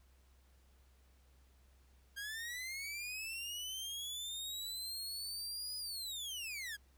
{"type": "linear two-way sweep", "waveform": "sawtooth", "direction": "up then down", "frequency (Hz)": [1600, 4978, 1600], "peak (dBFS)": -38, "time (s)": [2.16, 6.77], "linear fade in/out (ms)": 20, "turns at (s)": 5.77, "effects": ["added 65 Hz sine -64 dBFS peak until 6.97 s", "pink hiss -73 dBFS RMS until 6.97 s"]}